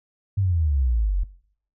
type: exponential sweep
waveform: sine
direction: down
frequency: 102.2 to 43.38 Hz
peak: -18 dBFS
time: 0.37-1.24 s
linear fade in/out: 10 ms
effects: noise-tail reverb RT60 0.6 s tail -20 dB re dry